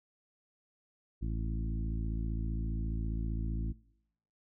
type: harmonic tone with a mistuned harmonic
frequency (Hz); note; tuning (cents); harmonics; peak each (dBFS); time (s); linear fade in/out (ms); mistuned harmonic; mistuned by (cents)
55; A1; 0; 1 / 2 / 3 / 4 / 5 / 6; -33 / -39 / -43 / -45 / -47 / -49; 1.21-3.73; 20; 1; -32
effects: noise-tail reverb RT60 0.8 s tail -23 dB re dry